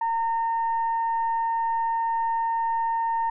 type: tone with frequency modulation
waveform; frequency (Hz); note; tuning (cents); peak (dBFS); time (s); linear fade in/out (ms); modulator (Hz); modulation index
sine; 915; A#5; -32; -22; 0.01-3.3; 5; 914; 0.28
effects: none